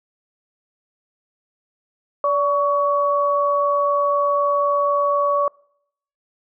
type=tone pair together; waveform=sine; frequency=576.8 / 1124 Hz; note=D5 / C#6; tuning=-31 / +24 cents; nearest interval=octave; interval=1155 cents; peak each=-19 / -18 dBFS; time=2.24-5.48 s; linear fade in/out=2 ms; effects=noise-tail reverb RT60 0.7 s tail -26 dB re dry